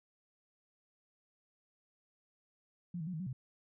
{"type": "tone with pitch steps", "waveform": "sine", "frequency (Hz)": [174.8, 157.3, 183, 157, 187, 128.9], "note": ["F3", "D#3", "F#3", "D#3", "F#3", "C3"], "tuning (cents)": [2, 19, -19, 16, 19, -26], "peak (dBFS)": -37, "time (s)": [2.94, 3.33], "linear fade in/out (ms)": 5, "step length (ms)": 65, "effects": []}